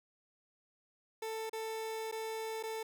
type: tone with dropouts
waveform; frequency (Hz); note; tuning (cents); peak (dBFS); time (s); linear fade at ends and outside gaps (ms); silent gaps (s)
30% pulse; 443.5; A4; +14; -35; 1.22-2.83; 5; 1.496-1.53 / 2.115-2.123 / 2.628-2.635
effects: none